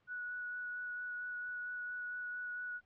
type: tone with vibrato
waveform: sine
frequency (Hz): 1469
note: F#6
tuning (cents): -13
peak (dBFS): -39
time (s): 0.07-2.81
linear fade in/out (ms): 50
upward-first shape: sine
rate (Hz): 4.4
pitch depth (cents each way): 9
effects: pink hiss -75 dBFS RMS until 2.85 s + low-pass 3000 Hz 12 dB/octave